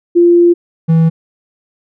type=tone pair in turn; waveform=sine / triangle; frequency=346.1 / 162.98 Hz; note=F4 / E3; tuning=-16 / -19 cents; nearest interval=octave + minor second; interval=1303 cents; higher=first; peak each=-4 dBFS; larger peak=neither; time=0.15-0.54 / 0.88-1.1 s; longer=first; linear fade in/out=20 ms; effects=none